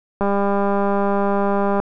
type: click train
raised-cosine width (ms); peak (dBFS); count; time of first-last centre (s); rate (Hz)
1; -7; 319; 0.21-1.8; 200
effects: none